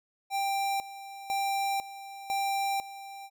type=tone with tremolo; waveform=square; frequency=788 Hz; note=G5; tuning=9 cents sharp; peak=-28 dBFS; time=0.3-3.3 s; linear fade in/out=50 ms; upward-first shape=square; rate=1 Hz; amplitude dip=80%; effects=none